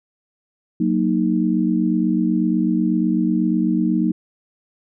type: chord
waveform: sine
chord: D# minor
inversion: first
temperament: equal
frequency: 185 / 233.1 / 311.1 Hz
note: F#3 / A#3 / D#4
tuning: 0 / 0 / 0 cents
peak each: -20 dBFS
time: 0.8-4.12 s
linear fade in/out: 5 ms
effects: none